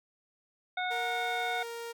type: harmonic tone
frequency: 731 Hz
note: F#5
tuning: 21 cents flat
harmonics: 1 / 2 / 3 / 5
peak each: -33 / -36 / -37 / -40 dBFS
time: 0.77-1.63 s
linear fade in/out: 5 ms
type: tone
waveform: sawtooth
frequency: 466.2 Hz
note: A#4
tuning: in tune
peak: -34 dBFS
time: 0.9-1.93 s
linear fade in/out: 20 ms
effects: none